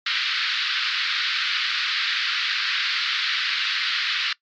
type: band-pass noise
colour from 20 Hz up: white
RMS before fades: -24 dBFS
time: 0.06-4.33 s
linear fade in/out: 5 ms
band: 1300 to 4500 Hz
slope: 48 dB/octave
effects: noise-tail reverb RT60 0.1 s tail -21 dB re dry + MP3 96 kbps